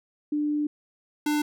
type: tone pair in turn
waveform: sine / square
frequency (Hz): 297 / 298.1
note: D4 / D4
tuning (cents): +20 / +26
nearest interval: unison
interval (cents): 6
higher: second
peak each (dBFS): -23 / -23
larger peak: neither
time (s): 0.32-0.67 / 1.26-1.42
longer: first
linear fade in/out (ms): 5
effects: none